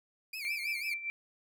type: tone with vibrato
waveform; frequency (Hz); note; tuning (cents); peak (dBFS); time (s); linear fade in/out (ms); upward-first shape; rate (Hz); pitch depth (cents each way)
30% pulse; 2349; D7; 0; -35; 0.33-0.94; 5; sine; 6.1; 180
type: tone with tremolo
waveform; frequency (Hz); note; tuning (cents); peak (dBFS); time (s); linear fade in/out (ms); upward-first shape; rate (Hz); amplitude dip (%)
sine; 2344; D7; -4; -31; 0.45-1.1; 0; sine; 4.9; 70
effects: none